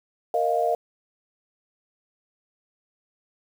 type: chord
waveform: sine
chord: Bb suspended fourth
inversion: none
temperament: just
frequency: 466.2 / 621.6 / 699.2 Hz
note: Bb4 / Eb5 / F5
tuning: 0 / -2 / +2 cents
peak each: -26 / -25 / -23 dBFS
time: 0.34-0.75 s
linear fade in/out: 2 ms
effects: 8-bit